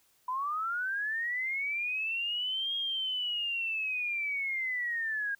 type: linear two-way sweep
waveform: sine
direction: up then down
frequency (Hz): 989 to 3267 to 1612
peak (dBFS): -30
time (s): 0.28-5.35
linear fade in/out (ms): 5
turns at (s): 2.75
effects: white hiss -68 dBFS RMS until 5.39 s